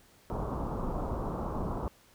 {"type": "low-pass noise", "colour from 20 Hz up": "pink", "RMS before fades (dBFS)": -34, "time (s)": [0.3, 1.88], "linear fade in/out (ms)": 0, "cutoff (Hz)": 1200, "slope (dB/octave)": 48, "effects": ["pink hiss -61 dBFS RMS until 2.14 s"]}